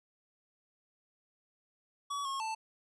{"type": "tone with pitch steps", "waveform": "square", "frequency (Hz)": [1135, 1087, 884], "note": ["C#6", "C#6", "A5"], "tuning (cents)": [41, -34, 8], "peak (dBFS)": -35, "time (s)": [2.1, 2.55], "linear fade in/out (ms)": 10, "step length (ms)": 150, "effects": ["resampled to 22050 Hz"]}